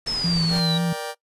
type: low-pass noise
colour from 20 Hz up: pink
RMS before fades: -34 dBFS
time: 0.06-0.6 s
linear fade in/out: 5 ms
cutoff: 10000 Hz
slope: 48 dB/octave
type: exponential sweep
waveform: sine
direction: down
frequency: 5274 to 3854 Hz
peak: -23 dBFS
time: 0.07-0.78 s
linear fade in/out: 5 ms
type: tone with vibrato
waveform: sine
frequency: 168.3 Hz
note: E3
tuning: 36 cents sharp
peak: -20 dBFS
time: 0.24-0.93 s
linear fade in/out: 5 ms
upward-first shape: sine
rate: 3.8 Hz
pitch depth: 43 cents each way
type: chord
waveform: sawtooth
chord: G minor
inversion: first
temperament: just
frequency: 470.4 / 588 / 784 Hz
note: Bb4 / D5 / G5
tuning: +16 / +2 / 0 cents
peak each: -29 dBFS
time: 0.49-1.15 s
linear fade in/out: 50 ms
effects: noise-tail reverb RT60 0.1 s tail -20 dB re dry + resampled to 32000 Hz